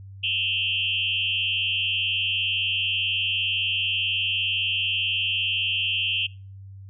sine tone with frequency modulation, 2923 Hz, F#7, 22 cents flat, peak -22 dBFS, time 0.23-6.27 s, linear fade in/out 10 ms, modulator 119 Hz, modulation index 2.6, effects noise-tail reverb RT60 0.4 s tail -25 dB re dry + added 97 Hz sine -39 dBFS peak until 6.89 s

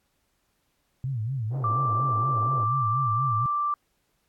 sine tone with vibrato, 120.9 Hz, B2, 36 cents flat, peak -26 dBFS, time 1.04-3.46 s, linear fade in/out 0 ms, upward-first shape sine, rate 4.2 Hz, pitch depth 220 cents each way
pink band-pass noise, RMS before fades -41 dBFS, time 1.5-2.67 s, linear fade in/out 50 ms, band 260 to 790 Hz, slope 24 dB/octave
sine tone, 1174.7 Hz, D6, in tune, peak -23 dBFS, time 1.64-3.74 s, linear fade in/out 2 ms
effects pink hiss -72 dBFS RMS until 4.28 s + AAC 64 kbps

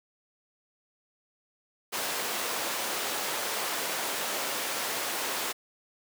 pink high-pass noise, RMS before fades -32 dBFS, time 1.92-5.53 s, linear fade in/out 20 ms, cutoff 470 Hz, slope 12 dB/octave, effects none

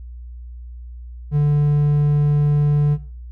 triangle tone, 146.83 Hz, D3, in tune, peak -11 dBFS, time 1.31-2.98 s, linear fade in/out 50 ms, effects noise-tail reverb RT60 0.5 s tail -20 dB re dry + added 60 Hz sine -32 dBFS peak until 3.31 s

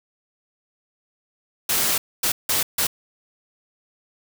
white noise bursts at uneven times, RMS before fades -21 dBFS, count 4, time 1.69-1.98 / 2.23-2.32 / 2.49-2.63 / 2.78-2.87 s, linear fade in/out 5 ms, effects none

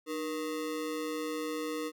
square ring-modulated tone, 390.9 Hz, G4, 5 cents flat, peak -31 dBFS, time 0.06-1.92 s, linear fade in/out 50 ms, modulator 85 Hz, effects none

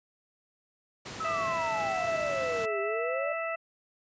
pink noise, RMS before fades -40 dBFS, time 1.05-2.66 s, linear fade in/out 10 ms
sine exponential two-way sweep, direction down then up, 1318.5 to 393.9 to 605 Hz, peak -31 dBFS, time 1.2-3.33 s, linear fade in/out 5 ms, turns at 2.8 s
harmonic tone, 659.3 Hz, E5, in tune, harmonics 1 / 2 / 3 / 4, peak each -33 / -36 / -38 / -39 dBFS, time 1.24-3.56 s, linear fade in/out 10 ms
effects high-pass 100 Hz 12 dB/octave + resampled to 16000 Hz

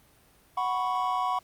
triangle chord, F# suspended fourth, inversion none, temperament equal, 740 / 987.8 / 1108.7 Hz, F#5 / B5 / C#6, 0 / 0 / 0 cents, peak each -28 dBFS, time 0.57-1.39 s, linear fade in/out 5 ms, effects pink hiss -60 dBFS RMS until 1.43 s + Opus 32 kbps

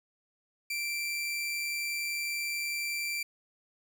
sawtooth tone with amplitude modulation, 2349 Hz, D7, in tune, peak -27 dBFS, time 0.7-3.23 s, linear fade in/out 5 ms, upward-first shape sine, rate 151 Hz, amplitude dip 25%, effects none

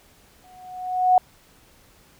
sine tone with exponential growth, 735 Hz, F#5, 12 cents flat, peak -10 dBFS, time 0.44-1.18 s, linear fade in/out 2 ms, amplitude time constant 160 ms, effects pink hiss -55 dBFS RMS until 2.19 s

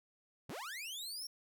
sawtooth linear sweep, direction up, 73.42 to 5588 Hz, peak -39 dBFS, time 0.49-1.27 s, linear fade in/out 5 ms, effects none

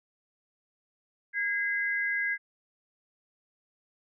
sine tone pair together, 1638.9 / 2046 Hz, G#6 / C7, -23 / -39 cents, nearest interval major third, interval 384 cents, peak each -29 / -30 dBFS, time 1.33-2.38 s, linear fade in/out 50 ms, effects none

